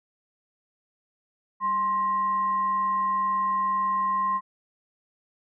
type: tone with frequency modulation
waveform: sine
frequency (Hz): 1053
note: C6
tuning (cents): +11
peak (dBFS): -22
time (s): 1.6-4.41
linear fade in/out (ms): 50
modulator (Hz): 858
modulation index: 0.22
effects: none